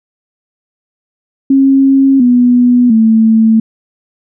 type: tone with pitch steps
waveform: sine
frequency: 270.8 / 245.5 / 222.5 Hz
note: C#4 / B3 / A3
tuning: -40 / -10 / +20 cents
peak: -4 dBFS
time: 1.5-3.6 s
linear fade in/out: 5 ms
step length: 700 ms
effects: none